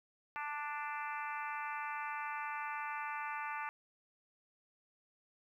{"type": "harmonic tone", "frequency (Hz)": 294.4, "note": "D4", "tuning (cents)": 4, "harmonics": [3, 4, 5, 6, 7, 8, 9], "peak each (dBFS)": [-42, -44, -46, -48, -49, -50, -51], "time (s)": [0.36, 3.69], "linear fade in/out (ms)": 0, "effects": ["12-bit"]}